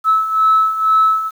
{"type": "beating tone pair", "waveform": "sine", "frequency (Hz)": [1300, 1302.1], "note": ["E6", "E6"], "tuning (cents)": [-24, -22], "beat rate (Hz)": 2.1, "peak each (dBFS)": [-16, -11], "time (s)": [0.04, 1.31], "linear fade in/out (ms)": 50, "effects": ["tanh soft clip ceiling -4 dBFS", "7-bit"]}